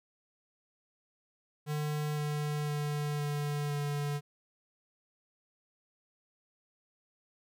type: tone with pitch steps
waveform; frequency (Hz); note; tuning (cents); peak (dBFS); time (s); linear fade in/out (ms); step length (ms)
square; 150 / 148.79 / 147.59 / 146.4 / 145.23; D3 / D3 / D3 / D3 / D3; +37 / +23 / +9 / -5 / -19; -32; 1.66-4.21; 50; 510
effects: none